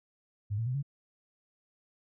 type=tone with pitch steps; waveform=sine; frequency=102.7 / 113.95 / 126.44 / 140.29 Hz; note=G#2 / A#2 / B2 / C#3; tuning=-19 / -39 / +41 / +21 cents; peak=-29 dBFS; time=0.5-0.828 s; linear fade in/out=20 ms; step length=82 ms; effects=none